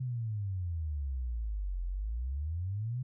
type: exponential two-way sweep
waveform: sine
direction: down then up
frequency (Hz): 130.9 to 42.97 to 130.9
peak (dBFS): -32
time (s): 0-3.03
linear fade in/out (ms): 10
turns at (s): 1.84
effects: none